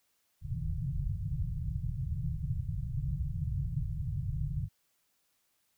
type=low-pass noise; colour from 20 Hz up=white; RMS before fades=-34 dBFS; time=0.41-4.69 s; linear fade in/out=50 ms; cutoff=160 Hz; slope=96 dB/octave; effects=white hiss -75 dBFS RMS until 5.77 s